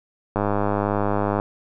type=click train; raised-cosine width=1 ms; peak=-8 dBFS; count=107; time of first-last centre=0.36-1.399 s; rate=102 Hz; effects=none